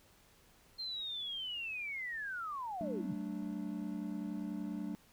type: linear sweep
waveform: sine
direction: down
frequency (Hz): 4201 to 108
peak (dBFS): -38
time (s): 0.78-3.14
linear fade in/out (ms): 20
type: chord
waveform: triangle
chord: D major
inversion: first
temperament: equal with one note detuned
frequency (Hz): 189.54 / 220 / 293.7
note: F#3 / A3 / D4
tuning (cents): +42 / 0 / 0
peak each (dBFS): -40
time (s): 2.81-4.95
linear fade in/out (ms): 0
effects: pink hiss -65 dBFS RMS until 5.12 s